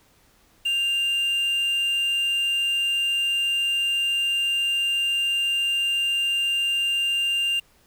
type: tone with quantisation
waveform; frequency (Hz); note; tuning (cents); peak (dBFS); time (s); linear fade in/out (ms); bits
triangle; 2794; F7; 0; -19; 0.65-7.6; 10; 7
effects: pink hiss -59 dBFS RMS until 7.86 s